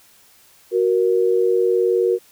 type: tone pair together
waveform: sine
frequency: 370 / 469.3 Hz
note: F#4 / A#4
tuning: 0 / +12 cents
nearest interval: major third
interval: 412 cents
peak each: -17 dBFS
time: 0.71-2.19 s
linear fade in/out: 50 ms
effects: white hiss -52 dBFS RMS until 2.31 s